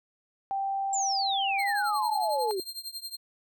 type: tone with pitch glide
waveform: sine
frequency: 784 to 855 Hz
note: G5 to A5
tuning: 0 to -50 cents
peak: -27 dBFS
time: 0.51-2.51 s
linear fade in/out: 0 ms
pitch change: +150 cents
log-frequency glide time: 1.54-2.03 s
type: exponential sweep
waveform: sine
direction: down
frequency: 7520 to 362.2 Hz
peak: -28 dBFS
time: 0.93-2.6 s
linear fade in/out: 2 ms
type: tone with tremolo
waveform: sawtooth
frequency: 4186 Hz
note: C8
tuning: in tune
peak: -30 dBFS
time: 1.58-3.17 s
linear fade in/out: 20 ms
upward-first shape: triangle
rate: 11 Hz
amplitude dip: 95%
effects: none

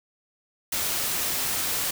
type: noise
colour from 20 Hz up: white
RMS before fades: -27 dBFS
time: 0.72-1.91 s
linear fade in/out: 5 ms
effects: none

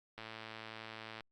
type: click train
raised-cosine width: 0.3 ms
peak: -30 dBFS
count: 115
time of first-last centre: 0.18-1.207 s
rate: 111 Hz
effects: Opus 48 kbps

